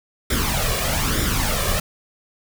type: noise with flanger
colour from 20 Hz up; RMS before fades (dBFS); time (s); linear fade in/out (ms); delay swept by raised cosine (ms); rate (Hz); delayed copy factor
pink; -21; 0.3-1.8; 5; 0.55 to 1.75; 1.1; +0.65
effects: none